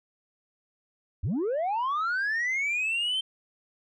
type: linear sweep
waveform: sine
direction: up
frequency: 64.4 to 3136 Hz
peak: -23 dBFS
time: 1.23-3.21 s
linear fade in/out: 10 ms
effects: tanh soft clip ceiling -24 dBFS